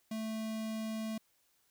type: tone with notch filter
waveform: square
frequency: 220 Hz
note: A3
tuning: in tune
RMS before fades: -38 dBFS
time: 0.11-1.18 s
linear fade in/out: 5 ms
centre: 1400 Hz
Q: 1.9
effects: white hiss -73 dBFS RMS until 1.7 s